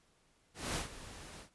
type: noise with ADSR envelope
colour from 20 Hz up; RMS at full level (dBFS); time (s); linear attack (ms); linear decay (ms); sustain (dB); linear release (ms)
pink; -35; 0.54-1.5; 210; 130; -15; 110
effects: pink hiss -71 dBFS RMS until 1.54 s + resampled to 24000 Hz